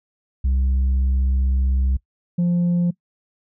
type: tone pair in turn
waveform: sine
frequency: 65.41 / 174.62 Hz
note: C2 / F3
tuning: 0 / 0 cents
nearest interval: octave + perfect fourth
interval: 1700 cents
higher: second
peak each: -13 dBFS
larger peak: neither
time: 0.44-1.97 / 2.38-2.91 s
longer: first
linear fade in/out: 10 ms
effects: noise-tail reverb RT60 0.1 s tail -22 dB re dry + tanh soft clip ceiling -15 dBFS